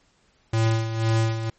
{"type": "tone with tremolo", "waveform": "square", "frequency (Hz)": 112.5, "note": "A2", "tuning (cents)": 39, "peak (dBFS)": -18, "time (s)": [0.53, 1.5], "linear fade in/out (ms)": 5, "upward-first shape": "sine", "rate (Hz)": 2, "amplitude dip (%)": 65, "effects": ["pink hiss -63 dBFS RMS until 1.58 s", "MP3 32 kbps"]}